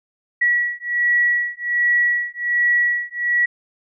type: beating tone pair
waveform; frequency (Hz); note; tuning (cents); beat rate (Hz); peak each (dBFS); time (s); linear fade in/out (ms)
sine; 1930 / 1931.3; B6 / B6; -40 / -39; 1.3; -19; 0.41-3.46; 10
effects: none